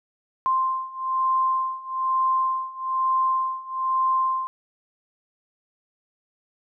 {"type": "beating tone pair", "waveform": "sine", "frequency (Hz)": [1046.5, 1047.6], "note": ["C6", "C6"], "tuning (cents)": [0, 2], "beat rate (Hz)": 1.1, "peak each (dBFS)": [-25, -23], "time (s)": [0.46, 4.47], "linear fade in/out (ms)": 0, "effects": []}